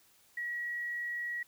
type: tone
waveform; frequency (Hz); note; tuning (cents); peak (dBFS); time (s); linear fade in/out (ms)
sine; 1916; A#6; +47; -34; 0.37-1.43; 5
effects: white hiss -65 dBFS RMS until 1.47 s